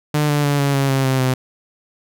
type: tone with pitch steps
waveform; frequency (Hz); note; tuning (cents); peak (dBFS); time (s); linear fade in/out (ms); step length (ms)
sawtooth; 149.5 / 146.42 / 143.41 / 140.46 / 137.57 / 134.74 / 131.96 / 129.25; D3 / D3 / D3 / C#3 / C#3 / C#3 / C3 / C3; +31 / -5 / -41 / +23 / -13 / -49 / +15 / -21; -11; 0.14-1.34; 5; 150
effects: none